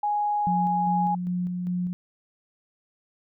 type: tone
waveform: sine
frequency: 830.6 Hz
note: G#5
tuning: in tune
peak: -22 dBFS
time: 0.03-1.15 s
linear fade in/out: 5 ms
type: tone with tremolo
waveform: sine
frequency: 178.9 Hz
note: F3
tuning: 42 cents sharp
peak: -24 dBFS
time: 0.47-1.93 s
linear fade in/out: 0 ms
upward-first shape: square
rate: 2.5 Hz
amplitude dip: 30%
effects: none